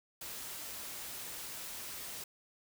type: noise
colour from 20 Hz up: white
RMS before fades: -44 dBFS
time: 0.21-2.24 s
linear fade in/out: 5 ms
effects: none